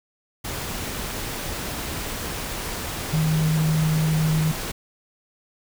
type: tone in noise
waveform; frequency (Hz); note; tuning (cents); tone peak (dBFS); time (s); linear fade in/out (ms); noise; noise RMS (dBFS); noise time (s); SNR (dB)
sine; 156.9; D#3; +15; -18; 3.13-4.52; 10; pink; -30; 0.44-4.72; +9
effects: none